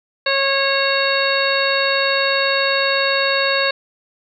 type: harmonic tone with a mistuned harmonic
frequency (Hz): 548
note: C#5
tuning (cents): -20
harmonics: 1 / 2 / 3 / 4 / 5 / 7 / 8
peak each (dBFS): -20 / -24 / -21 / -26 / -24 / -24 / -24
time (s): 0.26-3.71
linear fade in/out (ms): 5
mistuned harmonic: 7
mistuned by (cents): -21
effects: none